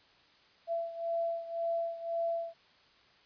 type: beating tone pair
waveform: sine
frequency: 671 / 672.9 Hz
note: E5 / E5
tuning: +31 / +35 cents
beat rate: 1.9 Hz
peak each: -33 / -37 dBFS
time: 0.67-2.54 s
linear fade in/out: 50 ms
effects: white hiss -63 dBFS RMS until 3.25 s + resampled to 11025 Hz